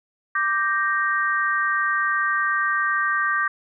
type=chord; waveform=sine; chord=G minor; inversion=second; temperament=equal; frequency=1174.7 / 1568 / 1864.7 Hz; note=D6 / G6 / Bb6; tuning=0 / 0 / 0 cents; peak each=-23 / -23 / -25 dBFS; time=0.35-3.48 s; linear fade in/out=5 ms; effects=none